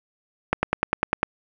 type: click train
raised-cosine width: 0.5 ms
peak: -4 dBFS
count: 8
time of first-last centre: 0.53-1.231 s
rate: 9.99 Hz
effects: none